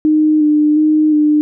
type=tone with vibrato; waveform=sine; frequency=304.1 Hz; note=D#4; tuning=40 cents flat; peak=-8 dBFS; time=0.05-1.41 s; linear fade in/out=0 ms; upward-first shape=square; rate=1.4 Hz; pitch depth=19 cents each way; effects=none